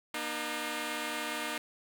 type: tone pair together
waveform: 5% pulse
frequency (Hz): 238 / 304.9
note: A#3 / D#4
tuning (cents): +36 / -35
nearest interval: major third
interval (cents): 429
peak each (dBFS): -27 / -24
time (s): 0.14-1.58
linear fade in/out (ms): 2
effects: none